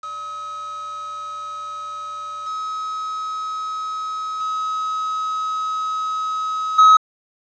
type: tone with level steps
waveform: triangle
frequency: 1276 Hz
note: D#6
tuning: 43 cents sharp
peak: -26 / -22 / -19 / -5 dBFS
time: 0.03-6.97 s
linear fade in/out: 5 ms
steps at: 2.46 / 4.4 / 6.78 s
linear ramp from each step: 10 ms
effects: resampled to 16000 Hz + 7-bit